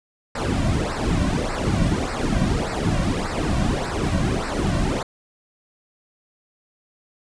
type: noise with flanger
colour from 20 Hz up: brown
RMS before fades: -22 dBFS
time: 0.35-5.03 s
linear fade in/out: 5 ms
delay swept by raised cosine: 0.3 to 2.4 ms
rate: 1.7 Hz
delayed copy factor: -0.8
effects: resampled to 22050 Hz